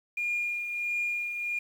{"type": "tone with tremolo", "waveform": "sine", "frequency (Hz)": 2419, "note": "D#7", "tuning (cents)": -49, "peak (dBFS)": -25, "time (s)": [0.17, 1.59], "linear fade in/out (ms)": 5, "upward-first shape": "triangle", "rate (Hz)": 1.5, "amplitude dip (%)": 55, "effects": ["tanh soft clip ceiling -23 dBFS", "9-bit"]}